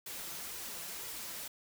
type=noise with flanger; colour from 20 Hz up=white; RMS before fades=-43 dBFS; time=0.06-1.48 s; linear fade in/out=5 ms; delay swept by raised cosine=2 to 6 ms; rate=2 Hz; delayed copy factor=+0.6; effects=none